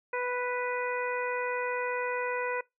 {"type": "harmonic tone", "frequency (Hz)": 493.9, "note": "B4", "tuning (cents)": 0, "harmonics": [1, 2, 3, 4, 5], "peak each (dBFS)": [-32, -35, -37, -38, -39], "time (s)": [0.13, 2.61], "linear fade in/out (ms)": 5, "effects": ["noise-tail reverb RT60 0.2 s tail -24 dB re dry"]}